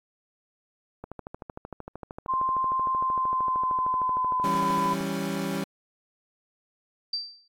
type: click train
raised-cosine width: 1 ms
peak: -23 dBFS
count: 53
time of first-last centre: 1.04-5.009 s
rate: 13.1 Hz
type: tone with pitch glide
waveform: sine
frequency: 1046.5 to 1003.3 Hz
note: C6 to B5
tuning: 0 to +27 cents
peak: -23 dBFS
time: 2.28-4.95 s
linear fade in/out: 20 ms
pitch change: -73 cents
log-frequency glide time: 2.93-4.83 s
type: chord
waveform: 30% pulse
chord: C# diminished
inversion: first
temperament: equal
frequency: 164.81 / 196 / 277.2 Hz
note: E3 / G3 / C#4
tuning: 0 / 0 / 0 cents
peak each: -31 / -28 / -30 dBFS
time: 4.44-5.64 s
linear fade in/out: 2 ms
type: tone with exponential decay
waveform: sine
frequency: 4671 Hz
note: D8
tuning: 10 cents flat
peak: -24 dBFS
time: 7.13-7.48 s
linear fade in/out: 5 ms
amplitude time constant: 75 ms
effects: AAC 64 kbps